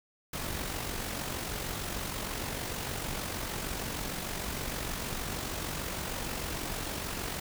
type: noise with amplitude modulation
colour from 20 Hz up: pink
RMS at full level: -34 dBFS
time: 0.33-7.4 s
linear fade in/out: 5 ms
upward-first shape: sine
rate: 46.5 Hz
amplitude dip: 45%
effects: none